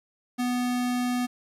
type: tone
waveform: square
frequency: 246.9 Hz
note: B3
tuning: in tune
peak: -25 dBFS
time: 0.38-1.27 s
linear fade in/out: 20 ms
effects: resampled to 32000 Hz + 9-bit